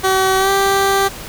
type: tone with pitch glide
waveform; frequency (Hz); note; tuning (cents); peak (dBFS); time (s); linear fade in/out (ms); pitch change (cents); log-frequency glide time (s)
15% pulse; 380 to 392.3; F#4 to G4; +46 to +1; -6; 0.03-1.09; 20; +55; 0.38-0.5
effects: pink hiss -31 dBFS RMS until 1.28 s